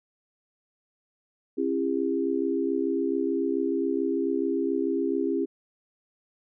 sine tone cluster, 270.8 / 335.3 / 402.3 Hz, C#4 / E4 / G4, -40 / +30 / +45 cents, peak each -28 / -28 / -28 dBFS, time 1.57-5.46 s, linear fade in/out 20 ms, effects none

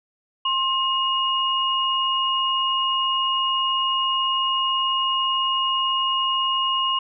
sine tone pair together, 1059.9 / 2869 Hz, C6 / F7, +22 / +46 cents, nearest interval octave + perfect fourth, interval 1724 cents, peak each -22 dBFS, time 0.45-6.99 s, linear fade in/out 5 ms, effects none

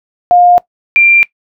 sine tone pair in turn, 709 / 2374 Hz, F5 / D7, +26 / +18 cents, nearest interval octave + major sixth, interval 2092 cents, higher second, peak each -3 dBFS, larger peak neither, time 0.31-0.58 / 0.96-1.23 s, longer neither, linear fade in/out 0 ms, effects noise-tail reverb RT60 0.1 s tail -20 dB re dry

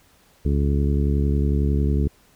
harmonic tone, 71 Hz, C#2, 42 cents sharp, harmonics 1 / 2 / 3 / 4 / 5 / 6, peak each -19 / -24 / -27 / -30 / -32 / -32 dBFS, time 0.45-2.08 s, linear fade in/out 5 ms, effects pink hiss -57 dBFS RMS until 2.35 s

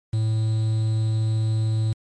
triangle tone with quantisation, 110 Hz, A2, in tune, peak -17 dBFS, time 0.13-1.93 s, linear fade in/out 5 ms, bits 7, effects MP3 48 kbps

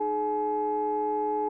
sine tone cluster, 307.5 / 422.2 / 850 Hz, D#4 / G#4 / G#5, -20 / +29 / +40 cents, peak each -35 / -28 / -27 dBFS, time 0-1.49 s, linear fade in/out 10 ms, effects tanh soft clip ceiling -17 dBFS

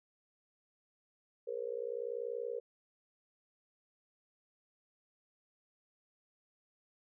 sine tone with amplitude modulation, 475.6 Hz, A#4, 35 cents sharp, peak -32 dBFS, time 1.47-2.6 s, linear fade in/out 10 ms, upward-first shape sine, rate 60.4 Hz, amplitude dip 100%, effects none

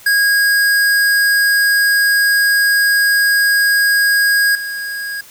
square tone with level steps, 1640 Hz, G#6, 22 cents flat, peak -11 / -22 dBFS, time 0.06-5.21 s, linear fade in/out 5 ms, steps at 4.55 s, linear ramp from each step 2 ms, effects white hiss -41 dBFS RMS until 5.3 s

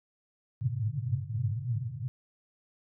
pink band-pass noise, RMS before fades -32 dBFS, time 0.61-2.08 s, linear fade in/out 0 ms, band 100 to 140 Hz, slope 96 dB/octave, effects none

